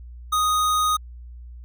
square tone, 1244.5 Hz, D#6, in tune, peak -19 dBFS, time 0.32-0.97 s, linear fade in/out 10 ms, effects added 60 Hz sine -37 dBFS peak until 1.64 s

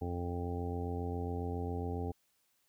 harmonic tone, 87.31 Hz, F2, in tune, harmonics 1 / 2 / 3 / 4 / 5 / 6 / 7 / 8 / 9, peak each -37 / -45 / -42 / -47 / -42 / -55 / -54 / -55 / -45 dBFS, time 0.01-2.12 s, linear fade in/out 10 ms, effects white hiss -75 dBFS RMS until 2.68 s

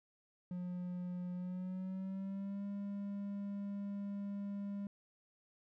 triangle tone with pitch glide, 179 to 200.9 Hz, F3 to G3, +43 to +43 cents, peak -37 dBFS, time 0.51-4.87 s, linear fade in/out 2 ms, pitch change +200 cents, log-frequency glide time 1.34-2.65 s, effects none

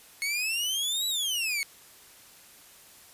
sawtooth exponential two-way sweep, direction up then down, 2183 to 3951 to 2183 Hz, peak -24 dBFS, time 0.22-1.63 s, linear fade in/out 0 ms, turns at 1.07 s, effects white hiss -53 dBFS RMS until 3.13 s + resampled to 32000 Hz

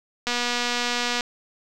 click train, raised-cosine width 0.2 ms, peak -8 dBFS, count 228, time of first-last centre 0.27-1.208 s, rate 242 Hz, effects none

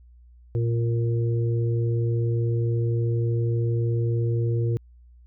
harmonic tone, 116.54 Hz, A#2, in tune, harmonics 1 / 3 / 4, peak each -21 / -31 / -33 dBFS, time 0.55-4.77 s, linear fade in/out 0 ms, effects added 60 Hz sine -48 dBFS peak until 5.26 s

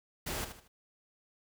pink noise with echo, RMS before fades -37 dBFS, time 0.26-0.45 s, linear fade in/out 10 ms, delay 77 ms, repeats 3, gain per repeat -9 dB, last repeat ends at 0.681 s, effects none

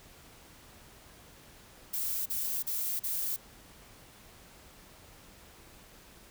violet noise bursts, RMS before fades -33 dBFS, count 4, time 1.93-3.364 s, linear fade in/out 10 ms, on 330 ms, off 38 ms, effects pink hiss -55 dBFS RMS until 6.3 s

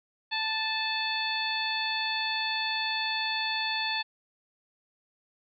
harmonic tone with a mistuned harmonic, 880 Hz, A5, in tune, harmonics 1 / 2 / 3 / 4 / 5, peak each -34 / -34 / -34 / -34 / -34 dBFS, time 0.31-4.03 s, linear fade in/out 20 ms, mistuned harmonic 3, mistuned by -17 cents, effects none

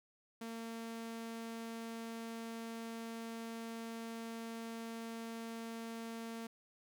sawtooth tone, 228.2 Hz, A#3, 37 cents flat, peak -39 dBFS, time 0.41-6.47 s, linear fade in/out 5 ms, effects none

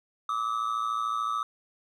triangle ring-modulated tone, 1224 Hz, D#6, 29 cents flat, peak -22 dBFS, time 0.29-1.43 s, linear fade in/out 2 ms, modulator 56.8 Hz, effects none

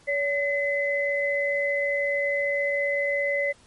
sine tone pair together, 567.4 / 2030 Hz, C#5 / B6, +40 / +47 cents, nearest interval octave + minor seventh, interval 2207 cents, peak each -25 dBFS, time 0.07-3.53 s, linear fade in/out 20 ms, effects pink hiss -56 dBFS RMS until 3.66 s + MP3 48 kbps

